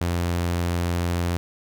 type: tone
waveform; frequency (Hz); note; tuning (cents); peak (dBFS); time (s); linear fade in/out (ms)
sawtooth; 86.7; F2; -12; -18; 0.01-1.37; 0
effects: none